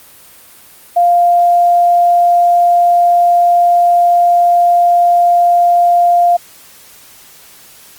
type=tone; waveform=sine; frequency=698.5 Hz; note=F5; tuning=in tune; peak=-6 dBFS; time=0.96-6.37 s; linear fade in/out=10 ms; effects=white hiss -40 dBFS RMS until 7.98 s + Opus 32 kbps